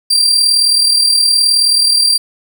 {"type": "tone with amplitude modulation", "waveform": "35% pulse", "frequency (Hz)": 4717, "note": "D8", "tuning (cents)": 7, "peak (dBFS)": -5, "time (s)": [0.1, 2.18], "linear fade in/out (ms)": 10, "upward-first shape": "sine", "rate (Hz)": 39, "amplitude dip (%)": 45, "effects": ["7-bit"]}